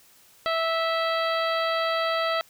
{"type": "harmonic tone with a mistuned harmonic", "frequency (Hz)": 656, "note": "E5", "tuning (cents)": -9, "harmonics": [1, 2, 3, 4, 5, 6, 7], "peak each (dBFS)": [-26, -27, -32, -37, -35, -36, -39], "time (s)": [0.46, 2.41], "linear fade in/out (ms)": 0, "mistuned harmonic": 5, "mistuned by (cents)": -23, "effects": ["white hiss -56 dBFS RMS until 2.49 s"]}